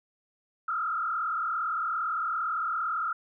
sine tone with frequency modulation, 1325 Hz, E6, 9 cents sharp, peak -27 dBFS, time 0.68-3.13 s, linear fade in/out 5 ms, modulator 37.6 Hz, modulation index 2.1, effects none

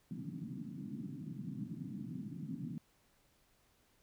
pink band-pass noise, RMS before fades -44 dBFS, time 0.11-2.78 s, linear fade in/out 0 ms, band 130 to 280 Hz, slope 48 dB/octave, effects pink hiss -72 dBFS RMS until 4.02 s

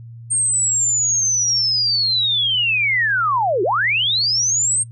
sine linear two-way sweep, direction down then up, 8650 to 340 to 8650 Hz, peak -15 dBFS, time 0.3-4.84 s, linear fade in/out 20 ms, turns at 3.63 s, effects noise-tail reverb RT60 0.1 s tail -23 dB re dry + added 116 Hz sine -34 dBFS peak until 4.91 s

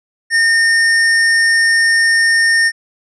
square tone, 1826 Hz, A#6, 36 cents flat, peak -10 dBFS, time 0.3-2.72 s, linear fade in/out 50 ms, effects resampled to 22050 Hz

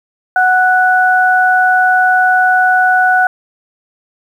sine tone pair together, 740 / 1480 Hz, F#5 / F#6, 0 / 0 cents, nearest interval octave, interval 1200 cents, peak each -10 dBFS, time 0.36-3.27 s, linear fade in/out 2 ms, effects 7-bit

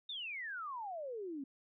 sine exponential sweep, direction down, 3729 to 261.6 Hz, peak -40 dBFS, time 0.09-1.44 s, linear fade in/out 5 ms, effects none

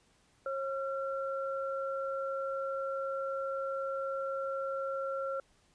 sine tone pair together, 541.3 / 1364 Hz, C#5 / F6, -41 / -41 cents, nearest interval octave + major third, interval 1600 cents, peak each -34 / -38 dBFS, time 0.46-5.4 s, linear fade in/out 2 ms, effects pink hiss -68 dBFS RMS until 5.74 s + resampled to 22050 Hz

